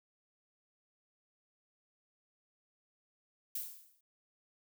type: noise with exponential decay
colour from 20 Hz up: violet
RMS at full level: -36 dBFS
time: 3.55-4.01 s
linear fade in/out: 5 ms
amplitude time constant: 100 ms
effects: none